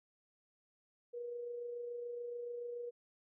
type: tone with amplitude modulation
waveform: sine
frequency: 479.8 Hz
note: A#4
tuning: 50 cents sharp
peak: -39 dBFS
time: 1.13-2.91 s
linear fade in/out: 20 ms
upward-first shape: sine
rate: 27 Hz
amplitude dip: 35%
effects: none